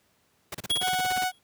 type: noise bursts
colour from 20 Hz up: pink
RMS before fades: -34 dBFS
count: 13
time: 0.52-1.242 s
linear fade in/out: 5 ms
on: 26 ms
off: 32 ms
type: tone with exponential decay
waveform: square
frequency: 3322 Hz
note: G#7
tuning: in tune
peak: -22 dBFS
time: 0.7-1.39 s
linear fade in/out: 5 ms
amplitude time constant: 150 ms
type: tone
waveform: sawtooth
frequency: 740 Hz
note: F#5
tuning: in tune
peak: -21 dBFS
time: 0.8-1.32 s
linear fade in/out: 50 ms
effects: pink hiss -67 dBFS RMS until 1.43 s + high-pass 100 Hz 12 dB/octave

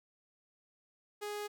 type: tone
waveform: sawtooth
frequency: 415.3 Hz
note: G#4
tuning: in tune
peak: -34 dBFS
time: 1.21-1.48 s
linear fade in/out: 20 ms
effects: none

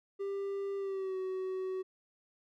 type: tone with pitch glide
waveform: triangle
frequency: 395.9 to 375.6 Hz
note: G4 to F#4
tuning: +17 to +26 cents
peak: -32 dBFS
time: 0.19-1.83 s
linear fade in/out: 20 ms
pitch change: -91 cents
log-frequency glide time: 0.77-1.17 s
effects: none

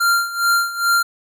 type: tone with tremolo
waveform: square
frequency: 1388 Hz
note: F6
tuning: 11 cents flat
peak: -13 dBFS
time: 0-1.03 s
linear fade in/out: 10 ms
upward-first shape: sine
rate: 2.4 Hz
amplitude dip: 80%
effects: none

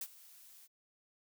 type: noise with ADSR envelope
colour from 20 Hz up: blue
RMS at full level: -39 dBFS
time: 0.01-0.68 s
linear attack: 5 ms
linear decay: 53 ms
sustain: -19 dB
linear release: 35 ms
effects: none

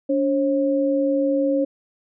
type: tone pair together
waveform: sine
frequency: 286.1 / 540 Hz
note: D4 / C#5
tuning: -45 / -45 cents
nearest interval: major seventh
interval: 1100 cents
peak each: -20 dBFS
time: 0.09-1.65 s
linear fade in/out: 10 ms
effects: none

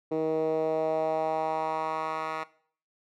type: tone with band-pass filter sweep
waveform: 10% pulse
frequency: 158.3 Hz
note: D#3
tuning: 30 cents sharp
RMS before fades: -29 dBFS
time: 0.11-2.44 s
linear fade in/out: 10 ms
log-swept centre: 400 to 1400 Hz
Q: 2.6
effects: noise-tail reverb RT60 0.5 s tail -18 dB re dry

